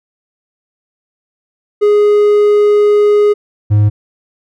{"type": "tone pair in turn", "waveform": "triangle", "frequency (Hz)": [415.3, 104.64], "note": ["G#4", "G#2"], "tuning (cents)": [0, 14], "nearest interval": "2 octaves", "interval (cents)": 2386, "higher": "first", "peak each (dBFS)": -4, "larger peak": "neither", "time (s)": [[1.81, 3.34], [3.7, 3.9]], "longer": "first", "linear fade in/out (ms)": 20, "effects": []}